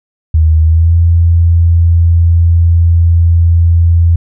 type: tone with pitch glide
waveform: sine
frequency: 79.2 to 84.4 Hz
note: D#2 to E2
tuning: +31 to +41 cents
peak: -4 dBFS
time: 0.34-4.16 s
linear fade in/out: 5 ms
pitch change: +110 cents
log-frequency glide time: 0.62-0.95 s
effects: none